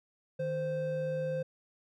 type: tone pair together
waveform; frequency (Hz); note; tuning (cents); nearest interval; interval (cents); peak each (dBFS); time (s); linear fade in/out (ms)
triangle; 154.46 / 520; D#3 / C5; -12 / -11; octave + major sixth; 2101; -35 / -30; 0.39-1.43; 10
effects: none